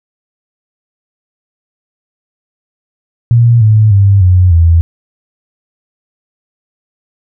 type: tone with pitch steps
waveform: sine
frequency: 118 / 108.21 / 99.23 / 90.99 / 83.44 Hz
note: A#2 / A2 / G2 / F#2 / E2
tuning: +22 / -28 / +22 / -28 / +22 cents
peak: -3 dBFS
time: 3.31-4.81 s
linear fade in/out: 0 ms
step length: 300 ms
effects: none